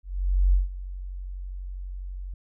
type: tone with ADSR envelope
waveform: sine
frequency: 46.09 Hz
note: F#1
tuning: 6 cents flat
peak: -15 dBFS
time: 0.03-2.34 s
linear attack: 500 ms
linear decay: 150 ms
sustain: -17 dB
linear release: 4 ms
effects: none